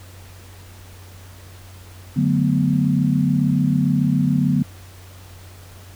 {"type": "chord", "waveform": "sine", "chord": "B minor seventh", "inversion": "first", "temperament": "equal", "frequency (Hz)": [146.83, 185, 220, 246.9], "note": ["D3", "F#3", "A3", "B3"], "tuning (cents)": [0, 0, 0, 0], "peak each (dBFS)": [-19, -21, -24, -20], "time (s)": [2.16, 4.63], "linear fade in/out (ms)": 10, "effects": ["added 92 Hz sine -40 dBFS peak until 5.95 s", "pink hiss -46 dBFS RMS until 5.95 s"]}